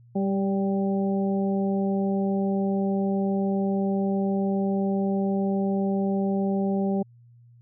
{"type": "harmonic tone with a mistuned harmonic", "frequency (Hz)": 196, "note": "G3", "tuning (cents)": 0, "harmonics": [1, 2, 3, 4], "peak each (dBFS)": [-23, -29, -33, -35], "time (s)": [0.15, 7.03], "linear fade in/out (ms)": 10, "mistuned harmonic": 3, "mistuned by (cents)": -21, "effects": ["added 119 Hz sine -50 dBFS peak until 7.61 s"]}